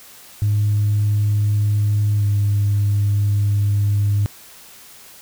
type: tone with pitch glide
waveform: sine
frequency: 104.1 to 102.13 Hz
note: G#2 to G#2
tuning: +5 to -29 cents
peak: -13 dBFS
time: 0.42-4.26 s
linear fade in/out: 0 ms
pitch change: -34 cents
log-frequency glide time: 2.18-2.24 s
effects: tanh soft clip ceiling -11 dBFS + white hiss -43 dBFS RMS until 5.21 s